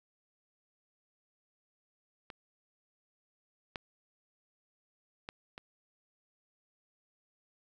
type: clicks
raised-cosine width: 0.3 ms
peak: -28 / -21 / -24 / -28 dBFS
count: 4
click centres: 2.302 / 3.758 / 5.289 / 5.579 s
effects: 10-bit